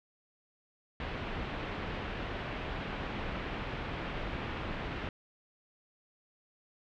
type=low-pass noise; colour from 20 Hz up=pink; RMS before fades=-38 dBFS; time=1-5.09 s; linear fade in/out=2 ms; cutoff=3100 Hz; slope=24 dB/octave; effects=none